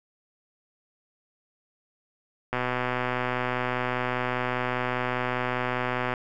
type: click train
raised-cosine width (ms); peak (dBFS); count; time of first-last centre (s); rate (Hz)
0.5; -12; 452; 2.53-6.138; 125
effects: none